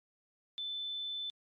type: tone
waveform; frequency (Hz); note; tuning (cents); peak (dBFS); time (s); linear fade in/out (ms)
sine; 3520; A7; 0; -36; 0.58-1.3; 0
effects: MP3 48 kbps